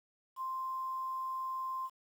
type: tone with quantisation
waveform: sine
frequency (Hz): 1046.5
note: C6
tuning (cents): 0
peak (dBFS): -35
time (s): 0.36-1.9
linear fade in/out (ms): 50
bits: 10
effects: none